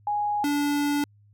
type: tone pair in turn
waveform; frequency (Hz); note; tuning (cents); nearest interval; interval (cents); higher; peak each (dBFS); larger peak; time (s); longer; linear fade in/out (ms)
sine / square; 829 / 289.4; G#5 / D4; -3 / -25; octave + tritone; 1822; first; -23; neither; 0.07-0.44 / 0.44-1.04; second; 2
effects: added 103 Hz sine -54 dBFS peak until 1.33 s